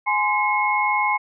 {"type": "tone cluster", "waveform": "sine", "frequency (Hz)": [837, 1035, 2172], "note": ["G#5", "C6", "C#7"], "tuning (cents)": [13, -19, -36], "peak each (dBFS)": -22, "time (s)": [0.06, 1.18], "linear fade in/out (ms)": 20, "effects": []}